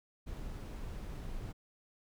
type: noise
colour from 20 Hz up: brown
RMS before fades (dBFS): -42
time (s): 0.26-1.53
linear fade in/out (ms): 20
effects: none